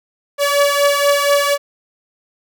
sawtooth beating tone pair, 569 / 573.2 Hz, C#5 / D5, +45 / -42 cents, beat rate 4.2 Hz, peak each -10 / -13 dBFS, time 0.38-1.58 s, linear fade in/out 50 ms, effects none

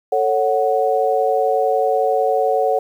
sine chord, F# minor, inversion first, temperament just, 444 / 555 / 740 Hz, A4 / C#5 / F#5, +16 / +2 / 0 cents, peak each -19 / -19 / -18 dBFS, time 0.12-2.79 s, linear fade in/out 5 ms, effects 8-bit

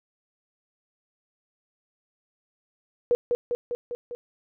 sine tone with echo, 482.3 Hz, B4, 41 cents flat, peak -17 dBFS, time 3.11-3.15 s, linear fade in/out 0 ms, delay 200 ms, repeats 5, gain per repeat -3 dB, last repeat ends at 4.15 s, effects none

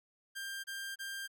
sawtooth tone bursts, 1591 Hz, G6, 25 cents sharp, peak -36 dBFS, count 3, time 0.35-1.278 s, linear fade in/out 20 ms, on 290 ms, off 29 ms, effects none

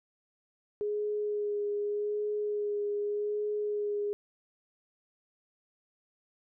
sine tone with vibrato, 415.3 Hz, G#4, in tune, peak -29 dBFS, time 0.81-4.13 s, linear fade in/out 0 ms, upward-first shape sine, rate 0.84 Hz, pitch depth 16 cents each way, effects none

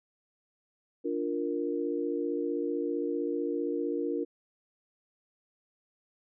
sine chord, Bb major, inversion first, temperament equal, 293.7 / 349.2 / 466.2 Hz, D4 / F4 / Bb4, 0 / 0 / 0 cents, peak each -33 dBFS, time 1.04-4.25 s, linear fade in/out 20 ms, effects none

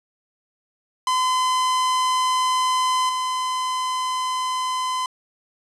45% pulse tone with level steps, 1021 Hz, C6, 43 cents flat, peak -18 / -22 dBFS, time 1.07-5.06 s, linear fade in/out 2 ms, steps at 3.09 s, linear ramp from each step 2 ms, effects resampled to 22050 Hz + 9-bit

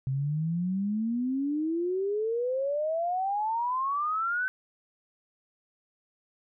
sine exponential sweep, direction up, 130.1 to 1538 Hz, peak -26 dBFS, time 0.07-4.48 s, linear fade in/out 0 ms, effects none

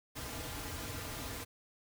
pink noise with comb filter, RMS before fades -42 dBFS, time 0.15-1.45 s, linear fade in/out 20 ms, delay 5.4 ms, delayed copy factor -0.75, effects none

